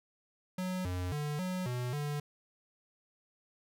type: tone with pitch steps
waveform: square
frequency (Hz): 184.2 / 90.3 / 148 / 183.8 / 123.8 / 146.7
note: F#3 / F#2 / D3 / F#3 / B2 / D3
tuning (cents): -7 / -42 / +14 / -11 / +5 / -2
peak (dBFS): -34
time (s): 0.58-2.2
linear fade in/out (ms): 5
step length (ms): 270
effects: none